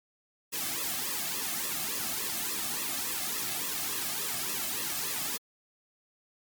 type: noise with flanger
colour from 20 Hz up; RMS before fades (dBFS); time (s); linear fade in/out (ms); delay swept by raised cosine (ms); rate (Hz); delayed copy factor
white; -33; 0.52-5.38; 20; 1.3 to 2.13; 3.5; -1
effects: MP3 96 kbps